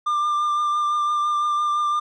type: tone with vibrato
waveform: triangle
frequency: 1193 Hz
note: D6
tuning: 27 cents sharp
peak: -17 dBFS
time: 0.06-2 s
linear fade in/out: 10 ms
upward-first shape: triangle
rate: 5.9 Hz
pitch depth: 21 cents each way
effects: resampled to 22050 Hz